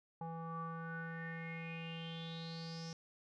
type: tone with low-pass filter sweep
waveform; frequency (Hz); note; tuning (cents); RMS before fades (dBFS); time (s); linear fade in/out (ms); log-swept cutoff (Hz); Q
square; 164.81; E3; 0; -45; 0.21-2.93; 2; 890 to 5600; 9.4
effects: none